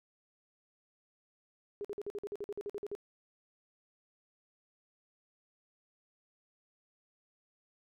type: tone bursts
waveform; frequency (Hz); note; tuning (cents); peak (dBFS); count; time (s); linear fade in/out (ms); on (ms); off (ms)
sine; 408.5; G#4; -29; -36; 14; 1.81-2.951; 0; 36; 49
effects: none